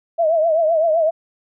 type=tone with vibrato; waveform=sine; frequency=647 Hz; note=E5; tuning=32 cents flat; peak=-13 dBFS; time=0.18-1.11 s; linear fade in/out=20 ms; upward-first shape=triangle; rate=7.8 Hz; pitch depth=110 cents each way; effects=none